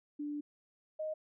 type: tone pair in turn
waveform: sine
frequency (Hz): 293.7 / 622.3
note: D4 / D#5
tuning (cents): 0 / 0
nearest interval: octave + minor second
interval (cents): 1300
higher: second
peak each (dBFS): -36 / -35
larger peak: second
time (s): 0.19-0.41 / 0.99-1.14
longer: first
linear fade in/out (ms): 10
effects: none